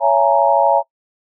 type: chord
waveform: sine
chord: A# half-diminished seventh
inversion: first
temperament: just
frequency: 559.4 / 671.3 / 839.1 / 932.3 Hz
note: C#5 / E5 / G#5 / A#5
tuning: +16 / +31 / +18 / 0 cents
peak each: -16 dBFS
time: 0-0.83 s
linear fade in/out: 50 ms
effects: noise-tail reverb RT60 0.1 s tail -22 dB re dry